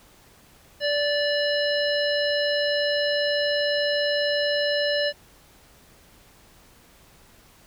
harmonic tone, 583 Hz, D5, 13 cents flat, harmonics 1 / 3 / 5 / 7 / 9, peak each -23 / -28 / -30 / -31 / -33 dBFS, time 0.8-5.13 s, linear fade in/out 50 ms, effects pink hiss -54 dBFS RMS until 7.66 s

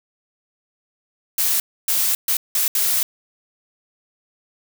blue noise bursts at uneven times, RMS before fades -19 dBFS, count 5, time 1.38-1.6 / 1.88-2.15 / 2.28-2.37 / 2.55-2.68 / 2.75-3.03 s, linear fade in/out 2 ms, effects none

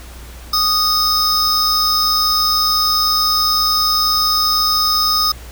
square tone cluster, 1242 / 5020 / 5260 Hz, D#6 / D#8 / E8, -3 / +15 / -5 cents, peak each -18 dBFS, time 0.53-5.32 s, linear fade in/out 5 ms, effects added 60 Hz sine -33 dBFS peak until 5.51 s + pink hiss -39 dBFS RMS until 5.51 s

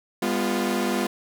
sawtooth chord, F diminished, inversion first, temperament equal with one note detuned, 202.6 / 246.9 / 349.2 Hz, Ab3 / Cb4 / F4, -43 / 0 / 0 cents, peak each -23 dBFS, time 0.22-1.07 s, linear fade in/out 5 ms, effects none

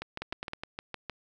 two click trains, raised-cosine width 0.3 ms, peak -19 / -20 dBFS, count 4 / 8, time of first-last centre 0.22-0.534 / 0.02-1.097 s, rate 9.55 / 6.5 Hz, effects none

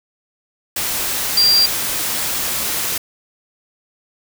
sine tone in noise, 4742 Hz, D8, 16 cents sharp, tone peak -10 dBFS, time 1.37-1.66 s, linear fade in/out 5 ms, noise white, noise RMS -21 dBFS, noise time 0.76-2.98 s, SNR +8 dB, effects none

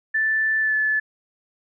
sine tone with pitch glide, 1760 to 1732.8 Hz, A6 to A6, 0 to -27 cents, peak -18 dBFS, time 0.14-1 s, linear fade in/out 10 ms, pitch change -27 cents, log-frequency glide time 0.6-0.75 s, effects none

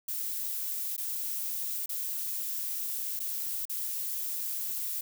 violet noise with dropouts, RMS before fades -34 dBFS, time 0.08-5.01 s, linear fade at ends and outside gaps 5 ms, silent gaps 0.966-0.978 / 1.86-1.892 / 3.194-3.201 / 3.654-3.695 s, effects none

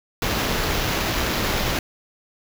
pink noise with sample-and-hold, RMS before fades -23 dBFS, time 0.22-1.79 s, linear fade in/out 2 ms, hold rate 8820 Hz, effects none

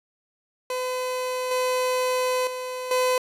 30% pulse tone with level steps, 507 Hz, B4, 45 cents sharp, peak -23 / -19 / -27 / -17 dBFS, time 0.7-3.18 s, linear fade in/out 2 ms, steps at 1.51 / 2.47 / 2.91 s, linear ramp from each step 2 ms, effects resampled to 32000 Hz

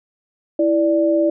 sine tone pair together, 329.6 / 587.3 Hz, E4 / D5, 0 / 0 cents, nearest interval minor seventh, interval 1000 cents, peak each -16 dBFS, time 0.59-1.3 s, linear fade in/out 5 ms, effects none

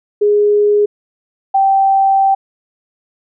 sine tone pair in turn, 414.4 / 779.1 Hz, G#4 / G5, -4 / -11 cents, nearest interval major seventh, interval 1093 cents, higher second, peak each -8 dBFS, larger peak neither, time 0.21-0.86 / 1.54-2.35 s, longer second, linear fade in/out 10 ms, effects none

